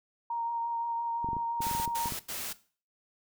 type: tone with vibrato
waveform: sine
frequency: 932.3 Hz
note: A#5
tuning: in tune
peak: -30 dBFS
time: 0.3-2.09 s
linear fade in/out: 5 ms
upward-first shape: triangle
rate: 5.8 Hz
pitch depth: 15 cents each way
type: clicks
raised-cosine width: 3 ms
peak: -26 dBFS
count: 12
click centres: 1.245 / 1.288 / 1.332 / 1.367 / 1.605 / 1.668 / 1.713 / 1.75 / 1.799 / 1.877 / 2.058 / 2.122 s
type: noise bursts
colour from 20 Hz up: white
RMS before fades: -37 dBFS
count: 3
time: 1.61-2.532 s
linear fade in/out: 10 ms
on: 250 ms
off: 86 ms
effects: noise-tail reverb RT60 0.4 s tail -17 dB re dry